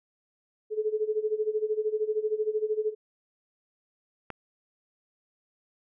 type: tone with tremolo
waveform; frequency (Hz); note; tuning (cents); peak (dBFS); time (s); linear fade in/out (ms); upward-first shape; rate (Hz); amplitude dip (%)
sine; 430; A4; -40; -22; 0.7-2.95; 50; sine; 13; 85
type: click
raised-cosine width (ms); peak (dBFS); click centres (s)
0.5; -21; 4.303
effects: none